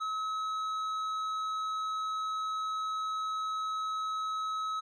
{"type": "tone with tanh clipping", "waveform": "triangle", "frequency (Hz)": 1285, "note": "E6", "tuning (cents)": -45, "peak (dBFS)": -33, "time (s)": [0, 4.81], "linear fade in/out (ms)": 20, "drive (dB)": 12, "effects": []}